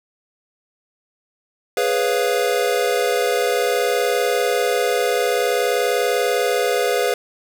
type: chord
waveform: square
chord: C# dominant seventh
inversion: second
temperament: equal with one note detuned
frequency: 414.1 / 493.9 / 554.4 / 698.5 Hz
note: G#4 / B4 / C#5 / E#5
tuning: -5 / 0 / 0 / 0 cents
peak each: -23 / -21 / -26 / -25 dBFS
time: 1.77-7.14 s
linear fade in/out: 2 ms
effects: none

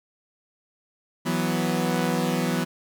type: chord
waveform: sawtooth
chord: E suspended second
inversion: none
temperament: equal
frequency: 164.81 / 185 / 246.9 Hz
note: E3 / F#3 / B3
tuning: 0 / 0 / 0 cents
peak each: -23 dBFS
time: 1.25-2.65 s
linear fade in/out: 20 ms
effects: 9-bit

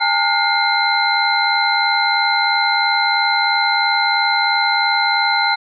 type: tone cluster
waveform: sine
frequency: 812 / 895 / 1427 / 2110 / 4068 Hz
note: G#5 / A5 / F6 / C7 / C8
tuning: -39 / +29 / +37 / +14 / -50 cents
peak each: -20 dBFS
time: 0-5.56 s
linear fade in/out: 20 ms
effects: none

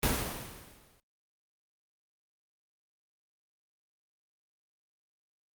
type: noise with exponential decay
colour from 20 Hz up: pink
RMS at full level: -26 dBFS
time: 0.03-1 s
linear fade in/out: 1 ms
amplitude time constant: 210 ms
effects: Opus 32 kbps

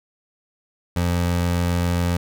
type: tone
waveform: 25% pulse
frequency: 87.31 Hz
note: F2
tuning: in tune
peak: -15 dBFS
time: 0.96-2.17 s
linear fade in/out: 5 ms
effects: none

